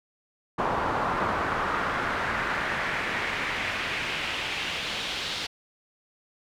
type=noise with band-pass filter sweep; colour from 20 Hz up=brown; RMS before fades=-29 dBFS; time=0.58-5.47 s; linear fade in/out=10 ms; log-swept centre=980 to 3700 Hz; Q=1.9; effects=none